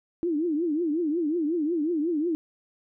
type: tone with vibrato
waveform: sine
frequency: 320.8 Hz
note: E4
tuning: 47 cents flat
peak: -23 dBFS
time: 0.23-2.35 s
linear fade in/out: 0 ms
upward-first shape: triangle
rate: 5.5 Hz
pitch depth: 210 cents each way
effects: none